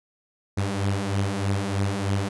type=beating tone pair; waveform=sawtooth; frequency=96.9 / 100.1 Hz; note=G2 / G2; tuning=-20 / +37 cents; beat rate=3.2 Hz; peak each=-24 / -21 dBFS; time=0.57-2.29 s; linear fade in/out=10 ms; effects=resampled to 24000 Hz